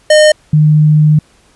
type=tone pair in turn; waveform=square / sine; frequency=611 / 152.36 Hz; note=D#5 / D#3; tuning=-32 / -36 cents; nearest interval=2 octaves; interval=2404 cents; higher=first; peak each=-4 dBFS; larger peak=neither; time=0.1-0.32 / 0.53-1.19 s; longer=second; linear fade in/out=5 ms; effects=pink hiss -49 dBFS RMS until 1.55 s + resampled to 24000 Hz